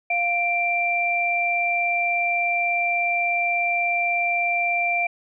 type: tone pair together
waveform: sine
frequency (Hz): 698.5 / 2359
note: F5 / D7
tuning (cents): 0 / +7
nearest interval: octave + major sixth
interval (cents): 2107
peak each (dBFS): -24 / -21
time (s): 0.1-5.07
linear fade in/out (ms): 5
effects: none